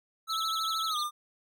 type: tone with pitch glide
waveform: square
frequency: 1311 to 1202.2 Hz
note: E6 to D6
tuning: -10 to +40 cents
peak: -31 dBFS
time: 0.27-1.11 s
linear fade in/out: 50 ms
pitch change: -150 cents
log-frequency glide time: 0.89-0.97 s
type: tone with vibrato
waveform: sine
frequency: 3729 Hz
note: A#7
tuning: in tune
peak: -33 dBFS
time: 0.29-1.04 s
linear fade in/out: 10 ms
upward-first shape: triangle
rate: 13 Hz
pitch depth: 290 cents each way
effects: none